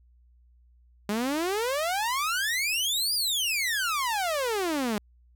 sawtooth exponential two-way sweep, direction up then down, 200.1 to 4978 to 200.1 Hz, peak -22 dBFS, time 1.09-4.98 s, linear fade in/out 2 ms, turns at 3.14 s, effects added 60 Hz sine -56 dBFS peak until 5.35 s

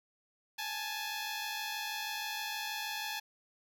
10% pulse tone pair together, 830.6 / 876.9 Hz, G#5 / A5, 0 / -6 cents, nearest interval minor second, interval 94 cents, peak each -31 / -31 dBFS, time 0.58-3.2 s, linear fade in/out 10 ms, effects none

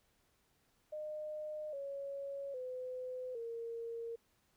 sine tone with pitch steps, 610 / 556.2 / 507.1 / 462.3 Hz, D#5 / C#5 / B4 / A#4, -34 / +6 / +46 / -14 cents, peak -40 dBFS, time 0.92-4.16 s, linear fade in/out 10 ms, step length 810 ms, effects pink hiss -75 dBFS RMS until 4.56 s

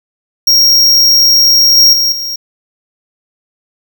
square tone with level steps, 5588 Hz, F8, in tune, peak -5 / -3 / -9 / -17 dBFS, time 0.47-2.36 s, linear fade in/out 5 ms, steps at 1.77 / 1.93 / 2.12 s, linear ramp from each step 2 ms, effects 7-bit

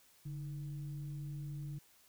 sine tone with frequency modulation, 144.8 Hz, D3, 24 cents flat, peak -40 dBFS, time 0.25-1.79 s, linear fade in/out 10 ms, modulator 171 Hz, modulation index 0.33, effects white hiss -66 dBFS RMS until 2.08 s

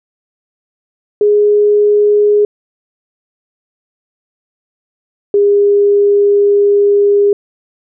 sine tone pair in turn, 415.3 / 406.3 Hz, G#4 / G#4, 0 / -38 cents, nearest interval unison, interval 38 cents, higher first, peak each -6 dBFS, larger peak neither, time 1.21-2.45 / 5.34-7.33 s, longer second, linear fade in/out 2 ms, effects none

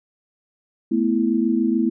sine chord, A suspended second, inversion none, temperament equal, 220 / 246.9 / 329.6 Hz, A3 / B3 / E4, 0 / 0 / 0 cents, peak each -21 dBFS, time 0.91-1.9 s, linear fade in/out 10 ms, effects none

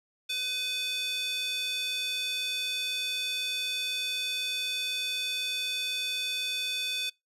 square tone with high-pass filter, 502 Hz, B4, 28 cents sharp, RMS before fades -32 dBFS, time 0.29-7.1 s, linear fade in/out 10 ms, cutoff 3100 Hz, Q 9.7, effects noise-tail reverb RT60 0.2 s tail -26 dB re dry + resampled to 32000 Hz

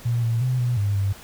sine tone with pitch steps, 118.8 / 115.4 / 127.3 / 122.3 / 101.6 / 98.7 Hz, A#2 / A#2 / C3 / B2 / G#2 / G2, +33 / -17 / -47 / -16 / -38 / +12 cents, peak -19 dBFS, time 0.05-1.13 s, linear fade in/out 10 ms, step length 180 ms, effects pink hiss -44 dBFS RMS until 1.23 s

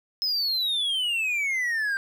triangle exponential sweep, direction down, 5180 to 1568 Hz, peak -22 dBFS, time 0.22-1.97 s, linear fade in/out 0 ms, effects none

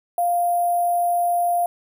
sine tone with sample-and-hold, 698.5 Hz, F5, in tune, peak -17 dBFS, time 0.18-1.66 s, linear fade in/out 2 ms, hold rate 11025 Hz, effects none

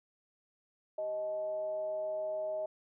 sine tone with frequency modulation, 626 Hz, D#5, 10 cents sharp, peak -33 dBFS, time 0.98-2.66 s, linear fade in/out 5 ms, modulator 237 Hz, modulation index 0.29, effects none

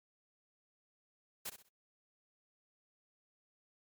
white noise with echo, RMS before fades -41 dBFS, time 1.45-1.5 s, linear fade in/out 10 ms, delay 64 ms, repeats 3, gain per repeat -10 dB, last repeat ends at 1.692 s, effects noise-tail reverb RT60 0.1 s tail -26 dB re dry + MP3 96 kbps

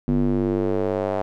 square tone with band-pass filter sweep, 48.97 Hz, G1, 1 cent flat, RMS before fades -22 dBFS, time 0.08-1.22 s, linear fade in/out 0 ms, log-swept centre 230 to 660 Hz, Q 2.6, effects none

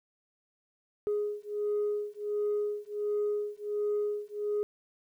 sine beating tone pair, 415.3 / 416.7 Hz, G#4 / G#4, 0 / +6 cents, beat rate 1.4 Hz, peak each -31 dBFS, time 1.07-4.63 s, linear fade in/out 0 ms, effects tanh soft clip ceiling -24 dBFS + 11-bit

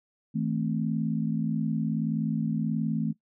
sine chord, A minor, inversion second, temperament equal with one note detuned, 161.05 / 220 / 261.6 Hz, E3 / A3 / C4, -40 / 0 / 0 cents, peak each -29 / -28 / -33 dBFS, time 0.34-3.13 s, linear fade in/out 20 ms, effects noise-tail reverb RT60 0.1 s tail -18 dB re dry

